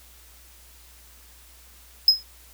triangle tone with exponential decay, 5110 Hz, D#8, 45 cents sharp, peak -7 dBFS, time 2.08-2.23 s, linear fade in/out 2 ms, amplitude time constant 32 ms, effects added 60 Hz sine -52 dBFS peak until 2.53 s + white hiss -52 dBFS RMS until 2.53 s

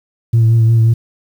sine tone with vibrato, 113.8 Hz, A#2, 41 cents flat, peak -5 dBFS, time 0.33-0.94 s, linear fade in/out 10 ms, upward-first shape triangle, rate 5.6 Hz, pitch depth 31 cents each way, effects tanh soft clip ceiling -5 dBFS + 7-bit

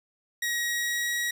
sawtooth tone with pitch glide, 1898 to 1909 Hz, A#6 to A#6, +31 to +41 cents, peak -23 dBFS, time 0.42-1.31 s, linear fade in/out 5 ms, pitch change +10 cents, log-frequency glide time 0.66-1.11 s, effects none

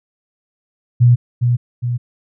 sine tone with echo, 121.4 Hz, B2, 29 cents flat, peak -6 dBFS, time 1-1.16 s, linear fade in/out 20 ms, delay 410 ms, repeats 2, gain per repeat -5 dB, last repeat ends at 1.98 s, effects none

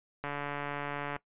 click train, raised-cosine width 0.5 ms, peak -21 dBFS, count 134, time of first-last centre 0.24-1.164 s, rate 144 Hz, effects noise-tail reverb RT60 0.1 s tail -19 dB re dry + resampled to 8000 Hz

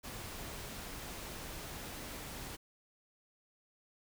pink noise, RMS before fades -45 dBFS, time 0.03-2.57 s, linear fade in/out 20 ms, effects none

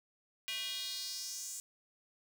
square tone with high-pass filter sweep, 220.4 Hz, A3, 3 cents sharp, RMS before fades -41 dBFS, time 0.48-1.6 s, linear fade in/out 0 ms, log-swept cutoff 2700 to 7500 Hz, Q 3.3, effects none

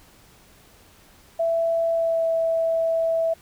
sine tone with pitch glide, 664 to 656.8 Hz, E5 to E5, +12 to -6 cents, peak -19 dBFS, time 1.39-3.34 s, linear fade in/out 10 ms, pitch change -18 cents, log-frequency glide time 1.93-2.26 s, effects pink hiss -53 dBFS RMS until 3.41 s

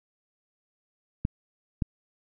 clicks, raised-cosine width 5 ms, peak -13 dBFS, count 2, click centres 1.251 / 1.822 s, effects none

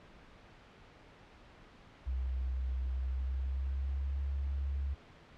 sine tone with pitch glide, 64.1 to 69.1 Hz, C2 to C#2, -35 to -5 cents, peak -32 dBFS, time 2.06-4.95 s, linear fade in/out 20 ms, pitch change +130 cents, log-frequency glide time 2.95-4.2 s, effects pink hiss -57 dBFS RMS until 5.37 s + low-pass 3000 Hz 12 dB/octave

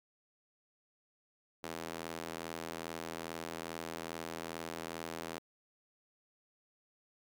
square tone with high-pass filter, 41.2 Hz, E1, in tune, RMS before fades -43 dBFS, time 1.63-5.39 s, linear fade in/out 10 ms, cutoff 340 Hz, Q 0.72, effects none

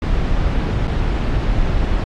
brown noise with dropouts, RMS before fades -17 dBFS, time 0.02-2.04 s, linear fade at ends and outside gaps 2 ms, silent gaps 0.873-0.877 s, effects low-pass 4000 Hz 12 dB/octave + AAC 48 kbps

